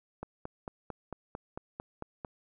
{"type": "click train", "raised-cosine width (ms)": 1, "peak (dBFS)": -24, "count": 10, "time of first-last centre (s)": [0.23, 2.248], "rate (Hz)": 4.46, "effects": []}